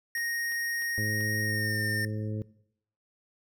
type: tone with pitch glide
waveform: square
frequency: 1864.7 to 1813.7 Hz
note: A#6 to A#6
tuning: 0 to -48 cents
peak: -30 dBFS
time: 0.15-2.05 s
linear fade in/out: 2 ms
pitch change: -48 cents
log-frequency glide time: 1.43-1.79 s
type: clicks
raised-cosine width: 0.3 ms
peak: -34 dBFS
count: 4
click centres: 0.176 / 0.521 / 0.822 / 1.208 s
type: harmonic tone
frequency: 107.2 Hz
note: A2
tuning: 45 cents flat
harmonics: 1 / 2 / 3 / 4 / 5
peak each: -31 / -37 / -41 / -43 / -45 dBFS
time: 0.98-2.42 s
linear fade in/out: 0 ms
effects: noise-tail reverb RT60 0.7 s tail -20 dB re dry